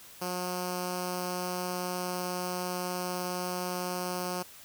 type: tone with notch filter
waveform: 5% pulse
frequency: 180.2 Hz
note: F#3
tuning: 45 cents flat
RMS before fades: -34 dBFS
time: 0.21-4.43 s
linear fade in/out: 10 ms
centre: 1900 Hz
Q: 0.85
effects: white hiss -51 dBFS RMS until 4.64 s